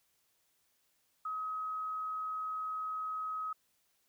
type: tone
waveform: sine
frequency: 1270 Hz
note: D#6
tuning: 35 cents sharp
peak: -35 dBFS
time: 1.25-3.53 s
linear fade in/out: 5 ms
effects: white hiss -75 dBFS RMS until 4.08 s